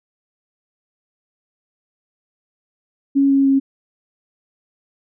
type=tone with pitch steps; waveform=sine; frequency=276.6 / 274.2 / 271.8 Hz; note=C#4 / C#4 / C#4; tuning=-4 / -19 / -34 cents; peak=-11 dBFS; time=3.15-3.6 s; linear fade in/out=20 ms; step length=150 ms; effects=none